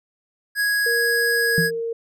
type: tone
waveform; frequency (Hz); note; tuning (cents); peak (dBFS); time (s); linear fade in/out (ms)
square; 1661.2; G#6; 0; -19; 0.55-1.71; 50
type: tone with pitch glide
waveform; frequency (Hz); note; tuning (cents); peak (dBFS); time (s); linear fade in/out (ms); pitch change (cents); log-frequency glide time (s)
sine; 468.7 to 460.1; A#4 to A#4; +9 to -23; -23; 0.86-1.93; 5; -32; 1.34-1.65
type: tone with exponential decay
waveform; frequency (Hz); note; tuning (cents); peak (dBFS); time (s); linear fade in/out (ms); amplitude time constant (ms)
sine; 167.2; E3; +25; -15; 1.58-1.81; 0; 49
effects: none